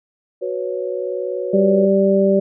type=chord; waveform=sine; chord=F# suspended fourth; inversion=none; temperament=equal; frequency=370 / 493.9 / 554.4 Hz; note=F#4 / B4 / C#5; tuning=0 / 0 / 0 cents; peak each=-25 dBFS; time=0.41-1.87 s; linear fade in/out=20 ms
type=harmonic tone; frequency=195.4 Hz; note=G3; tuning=5 cents flat; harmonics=1 / 2 / 3; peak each=-16 / -16 / -16 dBFS; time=1.53-2.4 s; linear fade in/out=10 ms
effects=none